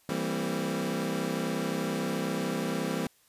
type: chord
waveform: 25% pulse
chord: C dominant seventh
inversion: first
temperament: equal with one note detuned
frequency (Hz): 164.81 / 196 / 227.9 / 261.6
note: E3 / G3 / Bb3 / C4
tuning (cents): 0 / 0 / -39 / 0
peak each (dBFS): -31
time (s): 0.09-3.07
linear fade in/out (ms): 2
effects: white hiss -64 dBFS RMS until 3.28 s + resampled to 32000 Hz